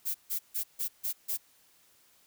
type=noise bursts; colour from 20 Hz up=violet; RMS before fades=-32 dBFS; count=6; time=0.05-1.376 s; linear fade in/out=20 ms; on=96 ms; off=150 ms; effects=white hiss -64 dBFS RMS until 2.26 s